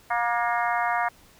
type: harmonic tone with a mistuned harmonic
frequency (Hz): 237.4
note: A#3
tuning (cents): +32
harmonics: 3 / 4 / 5 / 6 / 7 / 8 / 9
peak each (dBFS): -26 / -28 / -30 / -32 / -33 / -34 / -35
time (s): 0.1-1.09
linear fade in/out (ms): 10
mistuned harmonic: 8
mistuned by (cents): -43
effects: pink hiss -55 dBFS RMS until 1.39 s